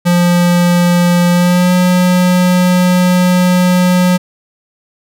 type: tone with pitch glide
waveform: square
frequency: 175.4 to 180.64 Hz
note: F3 to F#3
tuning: +8 to -41 cents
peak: -8 dBFS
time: 0.05-4.18 s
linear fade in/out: 20 ms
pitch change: +51 cents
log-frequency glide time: 1.31-1.72 s
effects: none